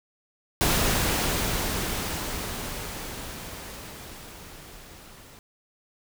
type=noise with level ramp; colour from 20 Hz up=pink; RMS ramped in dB=-22 to -49 dBFS; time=0.61-5.39 s; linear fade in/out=0 ms; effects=none